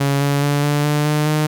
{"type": "tone with pitch steps", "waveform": "sawtooth", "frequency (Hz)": [140, 142.04, 144.1, 146.2, 148.32, 150.48, 152.67], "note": ["C#3", "C#3", "D3", "D3", "D3", "D3", "D#3"], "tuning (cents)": [18, 43, -33, -7, 17, 42, -33], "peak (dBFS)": -11, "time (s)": [0, 1.47], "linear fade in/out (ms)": 10, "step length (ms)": 210, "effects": []}